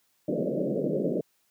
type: band-pass noise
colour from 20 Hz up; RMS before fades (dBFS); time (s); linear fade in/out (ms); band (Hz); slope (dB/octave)
white; -28; 0.28-1.21; 5; 140 to 600; 96
effects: white hiss -70 dBFS RMS until 1.5 s + high-pass 80 Hz 12 dB/octave